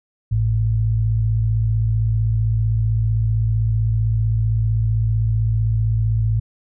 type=tone pair together; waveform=sine; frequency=55.6 / 111.2 Hz; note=A1 / A2; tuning=+19 / +19 cents; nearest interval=octave; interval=1200 cents; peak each=-22 / -16 dBFS; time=0.31-6.4 s; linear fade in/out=10 ms; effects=none